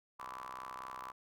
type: ring-modulated tone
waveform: sawtooth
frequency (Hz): 64.2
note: C2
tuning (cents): -32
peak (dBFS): -37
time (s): 0.19-1.12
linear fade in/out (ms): 10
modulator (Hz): 1080
effects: none